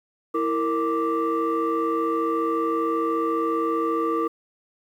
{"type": "tone cluster", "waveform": "sine", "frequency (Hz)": [328.2, 461.8, 1173], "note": ["E4", "A#4", "D6"], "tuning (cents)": [-8, -16, -2], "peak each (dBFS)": -24, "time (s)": [0.34, 4.28], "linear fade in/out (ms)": 10, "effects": ["tanh soft clip ceiling -16 dBFS", "9-bit"]}